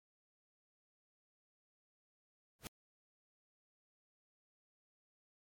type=noise with exponential growth; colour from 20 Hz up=pink; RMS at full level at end=-39 dBFS; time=2.59-2.67 s; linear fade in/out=0 ms; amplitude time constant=16 ms; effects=MP3 64 kbps